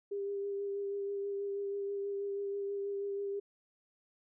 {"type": "tone with vibrato", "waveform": "sine", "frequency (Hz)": 400, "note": "G4", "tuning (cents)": 35, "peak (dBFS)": -34, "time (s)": [0.11, 3.4], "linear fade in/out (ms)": 10, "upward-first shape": "sine", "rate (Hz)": 6.2, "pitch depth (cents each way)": 16, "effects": []}